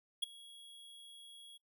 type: tone with ADSR envelope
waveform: square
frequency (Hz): 3322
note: G#7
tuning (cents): 0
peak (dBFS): -30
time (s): 0.22-1.58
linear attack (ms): 13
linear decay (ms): 10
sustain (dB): -23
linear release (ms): 18
effects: noise-tail reverb RT60 0.1 s tail -22 dB re dry